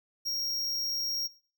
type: tone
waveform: square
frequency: 5588 Hz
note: F8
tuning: in tune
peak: -30 dBFS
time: 0.25-1.28 s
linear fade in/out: 20 ms
effects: noise-tail reverb RT60 0.4 s tail -19 dB re dry